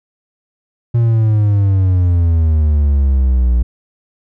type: exponential sweep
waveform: triangle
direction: down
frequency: 119.1 to 58.8 Hz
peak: -7 dBFS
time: 0.94-3.63 s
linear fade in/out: 10 ms
effects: none